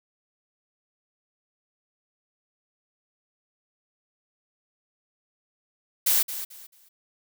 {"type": "noise with echo", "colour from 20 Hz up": "blue", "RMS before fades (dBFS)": -21, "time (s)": [6.06, 6.23], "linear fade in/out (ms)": 10, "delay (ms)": 220, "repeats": 3, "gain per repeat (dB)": -12, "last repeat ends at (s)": 6.89, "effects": []}